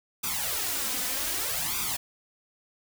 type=noise with flanger; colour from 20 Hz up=white; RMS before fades=-30 dBFS; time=0.23-1.97 s; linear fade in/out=10 ms; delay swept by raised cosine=0.83 to 4.03 ms; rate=0.64 Hz; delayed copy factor=+0.85; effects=none